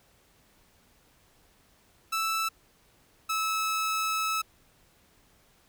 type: tone pair in turn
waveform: sawtooth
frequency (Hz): 1318.5 / 1300.3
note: E6 / E6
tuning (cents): 0 / -24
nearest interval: unison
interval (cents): 24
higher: first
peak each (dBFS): -23 / -23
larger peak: neither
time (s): 2.12-2.49 / 3.29-4.42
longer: second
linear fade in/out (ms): 10
effects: pink hiss -63 dBFS RMS until 5.68 s